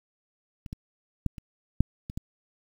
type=clicks; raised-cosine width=5 ms; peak=-28 / -23 / -13 / -28 / -7 / -24 / -20 dBFS; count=7; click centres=0.662 / 0.729 / 1.263 / 1.382 / 1.806 / 2.099 / 2.175 s; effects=8-bit